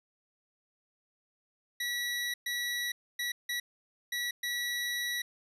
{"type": "tone bursts at uneven times", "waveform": "25% pulse", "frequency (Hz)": 1938, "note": "B6", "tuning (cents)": -33, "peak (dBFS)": -28, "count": 6, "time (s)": [[1.8, 2.34], [2.46, 2.92], [3.19, 3.32], [3.49, 3.6], [4.12, 4.31], [4.43, 5.22]], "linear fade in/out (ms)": 5, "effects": ["resampled to 32000 Hz"]}